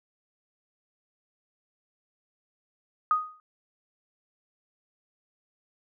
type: tone with exponential decay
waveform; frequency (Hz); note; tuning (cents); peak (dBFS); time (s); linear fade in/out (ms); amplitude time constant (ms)
sine; 1244.5; D#6; 0; -17; 3.11-3.4; 1; 61
effects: none